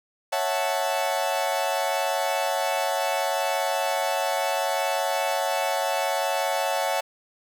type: chord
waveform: 40% pulse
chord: F# minor seventh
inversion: second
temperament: equal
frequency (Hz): 554.4 / 659.3 / 740 / 880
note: C#5 / E5 / F#5 / A5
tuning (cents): 0 / 0 / 0 / 0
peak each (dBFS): -28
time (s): 0.32-7.01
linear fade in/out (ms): 10
effects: none